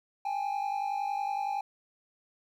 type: tone pair together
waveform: triangle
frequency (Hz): 799 / 849.8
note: G5 / G#5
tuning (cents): +33 / +40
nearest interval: minor second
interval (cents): 107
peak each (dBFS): -29 / -33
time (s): 0.25-1.61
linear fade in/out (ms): 5
effects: 11-bit